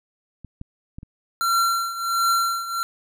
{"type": "clicks", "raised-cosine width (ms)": 5, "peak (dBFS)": [-26, -21, -24, -27], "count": 4, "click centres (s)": [0.447, 0.614, 0.985, 1.031]}
{"type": "tone with tremolo", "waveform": "square", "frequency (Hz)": 1365, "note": "F6", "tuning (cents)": -40, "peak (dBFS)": -17, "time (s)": [1.41, 2.83], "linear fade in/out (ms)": 0, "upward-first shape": "triangle", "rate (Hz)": 1.4, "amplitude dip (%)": 80}
{"effects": []}